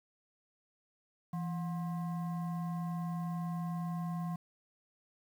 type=tone with frequency modulation; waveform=sine; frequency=168.8 Hz; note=E3; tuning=41 cents sharp; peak=-34 dBFS; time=1.33-4.36 s; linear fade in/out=5 ms; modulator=891 Hz; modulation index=0.46; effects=10-bit